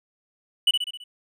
triangle tone with echo, 2960 Hz, F#7, in tune, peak -13 dBFS, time 0.67-0.71 s, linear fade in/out 5 ms, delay 66 ms, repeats 5, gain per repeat -5 dB, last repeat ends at 1.04 s, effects none

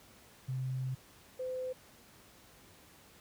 sine tone pair in turn, 130 / 511.4 Hz, C3 / C5, -11 / -40 cents, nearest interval 2 octaves, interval 2371 cents, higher second, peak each -33 / -35 dBFS, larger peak first, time 0.48-0.95 / 1.39-1.73 s, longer first, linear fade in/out 10 ms, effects pink hiss -59 dBFS RMS until 3.2 s + high-pass 60 Hz 12 dB/octave

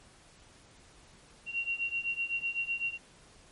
sine beating tone pair, 2748 / 2755.9 Hz, F7 / F7, -29 / -24 cents, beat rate 7.9 Hz, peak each -35 / -33 dBFS, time 1.46-2.98 s, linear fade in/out 50 ms, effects pink hiss -58 dBFS RMS until 3.51 s + MP3 48 kbps

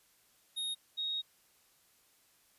square / sine tone pair in turn, 3729 / 3755 Hz, A#7 / A#7, 0 / +12 cents, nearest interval unison, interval 12 cents, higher second, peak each -35 / -33 dBFS, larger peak second, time 0.56-0.75 / 0.97-1.22 s, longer second, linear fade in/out 20 ms, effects white hiss -68 dBFS RMS until 2.58 s + resampled to 32000 Hz

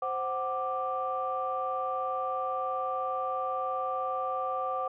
sine tone cluster, 523 / 746 / 1178 Hz, C5 / F#5 / D6, -1 / +14 / +5 cents, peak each -34 / -33 / -32 dBFS, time 0.02-4.88 s, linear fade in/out 5 ms, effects tanh soft clip ceiling -20 dBFS

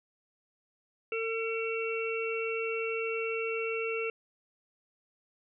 harmonic tone, 451.2 Hz, A4, 44 cents sharp, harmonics 1 / 3 / 5 / 6, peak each -32 / -41 / -40 / -36 dBFS, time 1.12-4.1 s, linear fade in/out 2 ms, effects none

